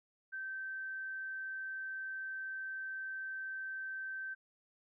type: tone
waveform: sine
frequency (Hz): 1551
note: G6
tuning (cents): -19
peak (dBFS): -39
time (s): 0.32-4.35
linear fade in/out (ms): 20
effects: none